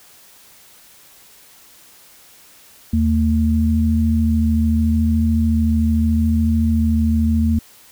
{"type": "tone pair together", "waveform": "sine", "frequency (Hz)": [79.62, 225.2], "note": ["D#2", "A3"], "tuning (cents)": [40, 40], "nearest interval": "octave + tritone", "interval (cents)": 1800, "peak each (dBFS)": -16, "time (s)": [2.93, 7.59], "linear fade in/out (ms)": 5, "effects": ["white hiss -47 dBFS RMS until 7.91 s"]}